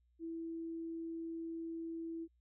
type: tone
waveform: sine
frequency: 329.6 Hz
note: E4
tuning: in tune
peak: -40 dBFS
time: 0.19-2.28 s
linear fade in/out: 50 ms
effects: added 60 Hz sine -70 dBFS peak until 2.4 s